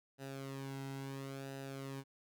sawtooth tone with flanger, 136.1 Hz, C#3, 31 cents flat, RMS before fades -45 dBFS, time 0.18-2.04 s, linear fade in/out 50 ms, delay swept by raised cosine 0.9 to 1.74 ms, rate 0.73 Hz, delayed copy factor -0.65, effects none

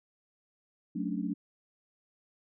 sine chord, D major seventh, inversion first, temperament equal, 185 / 220 / 277.2 / 293.7 Hz, F#3 / A3 / C#4 / D4, 0 / 0 / 0 / 0 cents, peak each -35 / -36 / -37 / -37 dBFS, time 0.95-1.34 s, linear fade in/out 10 ms, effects none

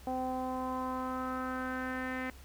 sawtooth tone with low-pass filter sweep, 257.1 Hz, C4, 30 cents flat, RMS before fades -36 dBFS, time 0.07-2.3 s, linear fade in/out 0 ms, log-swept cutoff 750 to 2000 Hz, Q 4.5, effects added 66 Hz sine -51 dBFS peak until 2.44 s + pink hiss -57 dBFS RMS until 2.44 s

